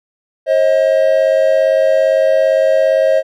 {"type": "tone pair together", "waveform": "triangle", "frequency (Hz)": [536, 633.6], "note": ["C5", "D#5"], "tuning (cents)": [42, 31], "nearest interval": "minor third", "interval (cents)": 289, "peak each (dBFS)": -10, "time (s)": [0.46, 3.23], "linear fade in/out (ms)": 50, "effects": []}